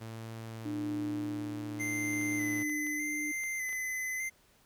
sawtooth tone with pitch glide, 112.7 to 110.96 Hz, A2 to A2, +42 to +15 cents, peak -37 dBFS, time 0-2.64 s, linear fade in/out 20 ms, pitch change -27 cents, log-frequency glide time 1.38-1.95 s
sine tone with tremolo, 300 Hz, D4, 37 cents sharp, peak -32 dBFS, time 0.65-3.32 s, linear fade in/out 10 ms, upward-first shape sine, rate 0.71 Hz, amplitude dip 50%
square tone with vibrato, 2057 Hz, C7, 30 cents flat, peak -34 dBFS, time 1.79-4.3 s, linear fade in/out 20 ms, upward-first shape square, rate 0.83 Hz, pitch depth 23 cents each way
clicks, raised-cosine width 0.3 ms, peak -36 dBFS, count 9, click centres 2.134 / 2.214 / 2.321 / 2.413 / 2.696 / 2.868 / 3.437 / 3.692 / 3.728 s
effects pink hiss -65 dBFS RMS until 4.65 s

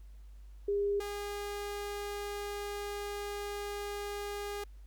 sine / sawtooth tone pair in turn, 404.4 / 408.4 Hz, G#4 / G#4, -46 / -29 cents, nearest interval unison, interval 17 cents, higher second, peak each -28 / -33 dBFS, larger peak first, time 0.68-1 / 1-4.64 s, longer second, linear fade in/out 5 ms, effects added 50 Hz sine -48 dBFS peak until 4.86 s + pink hiss -71 dBFS RMS until 4.86 s

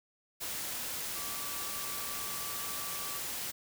sine tone in noise, 1157 Hz, D6, 26 cents flat, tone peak -46 dBFS, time 1.15-3.2 s, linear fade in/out 20 ms, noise white, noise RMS -38 dBFS, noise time 0.4-3.52 s, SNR -11 dB, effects none

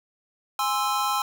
square chord, Ab augmented, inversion none, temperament equal with one note detuned, 824.9 / 1046.5 / 1318.5 Hz, Ab5 / C6 / E6, -12 / 0 / 0 cents, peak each -28 dBFS, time 0.59-1.22 s, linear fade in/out 2 ms, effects none

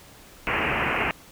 white low-pass noise, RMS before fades -25 dBFS, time 0.47-1.11 s, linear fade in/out 0 ms, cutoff 2800 Hz, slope 96 dB/octave, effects pink hiss -49 dBFS RMS until 1.31 s

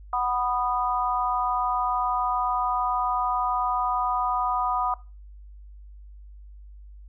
sine chord, B major, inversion second, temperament just, 740.8 / 987.8 / 1234.7 Hz, F#5 / B5 / D#6, +2 / 0 / -14 cents, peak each -27 dBFS, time 0.13-4.94 s, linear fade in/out 2 ms, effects noise-tail reverb RT60 0.3 s tail -20 dB re dry + added 50 Hz sine -42 dBFS peak until 7.08 s

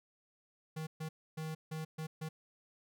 square tone bursts at uneven times, 157.7 Hz, D#3, 24 cents sharp, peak -39 dBFS, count 6, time 0.76-0.87 / 1-1.09 / 1.37-1.55 / 1.71-1.85 / 1.98-2.07 / 2.21-2.29 s, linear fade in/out 10 ms, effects none

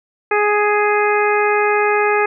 harmonic tone, 416.5 Hz, G#4, 5 cents sharp, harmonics 1 / 2 / 3 / 4 / 5 / 6, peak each -16 / -19 / -21 / -22 / -23 / -24 dBFS, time 0.31-2.26 s, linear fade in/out 5 ms, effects none

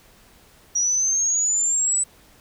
sine exponential sweep, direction up, 5750 to 8000 Hz, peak -18 dBFS, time 0.75-2.04 s, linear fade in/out 10 ms, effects pink hiss -53 dBFS RMS until 2.4 s

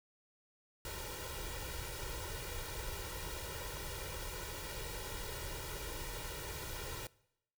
pink noise with comb filter, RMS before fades -43 dBFS, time 0.85-7.07 s, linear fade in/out 2 ms, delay 2.1 ms, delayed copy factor +0.85, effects noise-tail reverb RT60 0.8 s tail -22 dB re dry

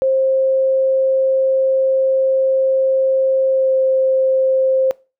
sine tone with pitch glide, 530 to 526.6 Hz, C5 to C5, +22 to +11 cents, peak -12 dBFS, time 0.02-4.91 s, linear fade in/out 0 ms, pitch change -11 cents, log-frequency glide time 3.51-3.73 s, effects noise-tail reverb RT60 0.3 s tail -22 dB re dry

